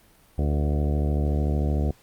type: harmonic tone with a mistuned harmonic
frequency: 73.42 Hz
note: D2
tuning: in tune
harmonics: 1 / 2 / 3 / 4 / 5 / 6 / 7 / 8 / 9 / 10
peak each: -22 / -28 / -32 / -34 / -36 / -38 / -39 / -40 / -41 / -42 dBFS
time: 0.38-1.91 s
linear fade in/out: 5 ms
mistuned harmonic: 7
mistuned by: -31 cents
effects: pink hiss -57 dBFS RMS until 2.02 s + Opus 32 kbps